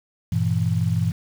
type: chord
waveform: sine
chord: E diminished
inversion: first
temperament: just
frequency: 98.89 / 118.67 / 164.81 Hz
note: G2 / Bb2 / E3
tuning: +16 / +31 / 0 cents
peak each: -23 dBFS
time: 0.32-1.12 s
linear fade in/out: 5 ms
effects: 7-bit